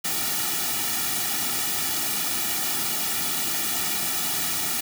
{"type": "noise with comb filter", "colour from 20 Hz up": "white", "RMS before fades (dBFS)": -26, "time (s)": [0.04, 4.81], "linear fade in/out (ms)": 10, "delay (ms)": 1.9, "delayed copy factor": -1, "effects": []}